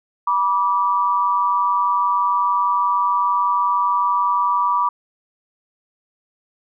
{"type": "tone pair together", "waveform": "sine", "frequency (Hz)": [975, 1166.2], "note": ["B5", "D6"], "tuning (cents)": [-23, -13], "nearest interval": "minor third", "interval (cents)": 310, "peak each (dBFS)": -18, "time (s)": [0.27, 4.89], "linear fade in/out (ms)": 5, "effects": []}